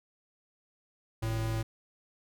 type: tone pair together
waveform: square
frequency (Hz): 52.76 / 111.8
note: G#1 / A2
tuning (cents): +28 / +28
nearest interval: octave + minor second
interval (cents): 1300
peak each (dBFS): -38 / -31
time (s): 1.22-1.63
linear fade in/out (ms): 10
effects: none